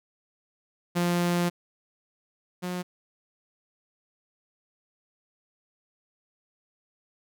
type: tone pair in turn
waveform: sawtooth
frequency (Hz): 174.61 / 179.62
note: F3 / F3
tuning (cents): 0 / +49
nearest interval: unison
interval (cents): 49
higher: second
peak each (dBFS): -19 / -26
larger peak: first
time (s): 0.95-1.5 / 2.62-2.83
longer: first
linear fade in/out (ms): 20
effects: none